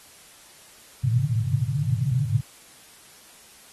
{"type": "band-pass noise", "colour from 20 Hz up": "white", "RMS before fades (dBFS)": -23, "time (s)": [1.03, 2.41], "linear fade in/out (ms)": 10, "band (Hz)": [100, 150], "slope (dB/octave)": 96, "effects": ["white hiss -50 dBFS RMS until 3.72 s", "AAC 32 kbps"]}